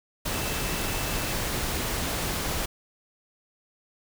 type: tone in noise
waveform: sine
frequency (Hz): 2647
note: E7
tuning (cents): +7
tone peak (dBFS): -40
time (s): 0.33-1.33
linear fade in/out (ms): 10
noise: pink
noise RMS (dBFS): -29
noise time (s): 0.25-2.66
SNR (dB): -14
effects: none